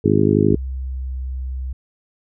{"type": "harmonic tone", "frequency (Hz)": 51.6, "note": "G#1", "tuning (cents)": -10, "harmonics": [2, 3, 4, 5, 6, 7, 8], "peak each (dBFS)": [-20, -20, -20, -20, -20, -20, -20], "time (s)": [0.04, 0.56], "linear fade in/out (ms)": 10}
{"type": "tone with pitch glide", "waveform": "sine", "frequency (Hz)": [65.41, 64.55], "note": ["C2", "C2"], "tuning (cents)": [0, -23], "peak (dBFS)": -23, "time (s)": [0.5, 1.73], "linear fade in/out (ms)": 5, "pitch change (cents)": -23, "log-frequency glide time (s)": [0.64, 1.13]}
{"effects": []}